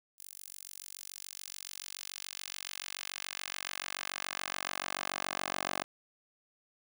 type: tone with high-pass filter sweep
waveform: 10% pulse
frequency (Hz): 47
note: F#1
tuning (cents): +28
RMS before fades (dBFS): -41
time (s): 0.18-5.84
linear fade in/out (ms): 10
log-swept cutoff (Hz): 9800 to 660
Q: 0.79
effects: none